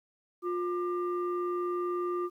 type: tone pair together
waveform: sine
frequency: 354.5 / 1194 Hz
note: F4 / D6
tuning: +26 / +28 cents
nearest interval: octave + major sixth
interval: 2102 cents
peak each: -29 / -34 dBFS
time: 0.42-2.3 s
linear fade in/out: 50 ms
effects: tanh soft clip ceiling -24 dBFS + 11-bit